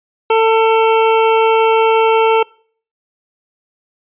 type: tone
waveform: 25% pulse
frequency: 447.2 Hz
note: A4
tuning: 28 cents sharp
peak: -5 dBFS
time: 0.3-2.43 s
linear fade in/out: 5 ms
effects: noise-tail reverb RT60 0.5 s tail -25 dB re dry + resampled to 8000 Hz